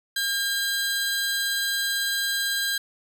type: tone pair together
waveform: sawtooth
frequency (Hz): 1610 / 4016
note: G6 / B7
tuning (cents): +46 / +28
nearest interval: octave + major third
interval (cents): 1582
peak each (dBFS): -22 / -25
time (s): 0.16-2.78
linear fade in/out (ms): 5
effects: none